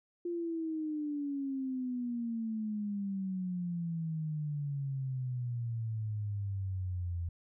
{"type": "exponential sweep", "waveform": "sine", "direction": "down", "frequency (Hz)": [349.6, 84.3], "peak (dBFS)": -33, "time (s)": [0.25, 7.29], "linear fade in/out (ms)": 5, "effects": []}